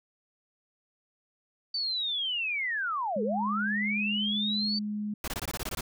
sine linear two-way sweep, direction down then up, 4600 to 410 to 4600 Hz, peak -28 dBFS, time 1.74-4.79 s, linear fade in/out 5 ms, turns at 3.23 s
sine tone with pitch glide, 207.7 to 209.4 Hz, G#3 to G#3, 0 to +15 cents, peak -30 dBFS, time 3.16-5.14 s, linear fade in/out 5 ms, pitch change +15 cents, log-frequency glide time 3.66-4.62 s
pink noise bursts, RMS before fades -34 dBFS, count 10, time 5.24-5.809 s, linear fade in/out 2 ms, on 38 ms, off 21 ms
effects none

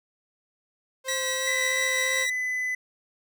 sawtooth tone with vibrato, 523 Hz, C5, 1 cent flat, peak -27 dBFS, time 1.04-2.27 s, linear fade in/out 50 ms, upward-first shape sine, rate 2.9 Hz, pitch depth 10 cents each way
15% pulse tone with tremolo, 1932 Hz, B6, 39 cents flat, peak -20 dBFS, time 1.08-2.3 s, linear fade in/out 5 ms, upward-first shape triangle, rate 5.7 Hz, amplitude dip 25%
triangle tone, 2007 Hz, B6, 27 cents sharp, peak -24 dBFS, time 1.47-2.75 s, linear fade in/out 5 ms
effects none

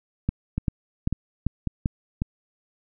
two click trains, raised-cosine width 5 ms, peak -10 / -12 dBFS, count 5 / 4, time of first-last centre 0.29-1.859 / 0.58-2.219 s, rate 2.55 / 1.83 Hz, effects none

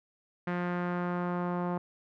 sawtooth tone with low-pass filter sweep, 176.8 Hz, F3, 22 cents sharp, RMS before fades -32 dBFS, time 0.47-1.78 s, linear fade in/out 5 ms, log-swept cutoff 1800 to 1000 Hz, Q 1.9, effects none

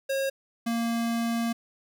square tone pair in turn, 542 / 231.9 Hz, C#5 / A#3, -39 / -9 cents, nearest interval octave + minor third, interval 1470 cents, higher first, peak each -26 dBFS, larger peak neither, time 0.09-0.3 / 0.66-1.53 s, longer second, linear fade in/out 10 ms, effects none

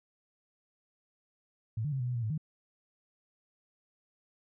sine tone with pitch steps, 110.6 / 149.3 / 134.1 / 123.4 / 124.1 / 118.4 / 108.6 / 155.3 Hz, A2 / D3 / C3 / B2 / B2 / A#2 / A2 / D#3, +9 / +29 / +43 / -1 / +9 / +27 / -22 / -3 cents, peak -30 dBFS, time 1.77-2.378 s, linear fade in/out 5 ms, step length 76 ms, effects none

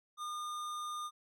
sine tone with hard clipping, 1214 Hz, D#6, 43 cents flat, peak -40 dBFS, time 0.17-1.11 s, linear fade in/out 50 ms, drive 15 dB, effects none

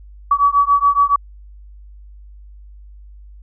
sine beating tone pair, 1136 / 1143.1 Hz, C#6 / D6, +42 / -47 cents, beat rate 7.1 Hz, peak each -14 dBFS, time 0.31-1.16 s, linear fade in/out 5 ms, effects added 50 Hz sine -37 dBFS peak until 3.42 s

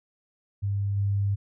sine tone with level steps, 100 Hz, G2, 35 cents sharp, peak -24 / -22 dBFS, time 0.62-1.36 s, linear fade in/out 20 ms, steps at 0.96 s, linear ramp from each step 20 ms, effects none

